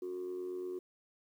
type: tone with amplitude modulation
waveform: sine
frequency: 364.6 Hz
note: F#4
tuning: 25 cents flat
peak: -33 dBFS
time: 0.02-0.79 s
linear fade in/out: 5 ms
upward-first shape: sine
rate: 88.7 Hz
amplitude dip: 65%
effects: tanh soft clip ceiling -33 dBFS + 11-bit